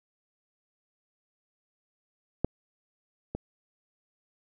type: clicks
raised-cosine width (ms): 2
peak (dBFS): -11 / -19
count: 2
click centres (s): 2.446 / 3.35
effects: none